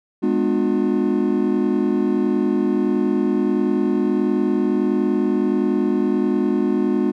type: chord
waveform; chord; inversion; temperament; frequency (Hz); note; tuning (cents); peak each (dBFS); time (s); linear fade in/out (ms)
triangle; G# diminished seventh; none; just; 207.7 / 249.2 / 299 / 358.8; G#3 / B3 / D4 / F4; 0 / +16 / +31 / +47; -20; 0.22-7.12; 20
effects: none